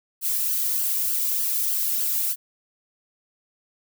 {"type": "noise with flanger", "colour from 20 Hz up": "violet", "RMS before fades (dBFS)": -24, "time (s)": [0.21, 2.36], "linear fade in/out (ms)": 50, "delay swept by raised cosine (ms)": [0.65, 1.75], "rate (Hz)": 3.3, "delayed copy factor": 0.55, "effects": []}